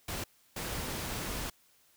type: noise bursts at uneven times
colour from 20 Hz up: pink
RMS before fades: -37 dBFS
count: 2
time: 0.08-0.24 / 0.56-1.5 s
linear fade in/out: 5 ms
effects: white hiss -66 dBFS RMS until 1.96 s